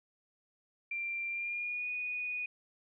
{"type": "tone with pitch glide", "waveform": "sine", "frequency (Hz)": [2368, 2471], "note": ["D7", "D#7"], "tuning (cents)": [14, -13], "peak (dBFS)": -34, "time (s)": [0.91, 2.46], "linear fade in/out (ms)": 5, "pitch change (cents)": 73, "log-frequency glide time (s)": [1.28, 1.89], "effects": []}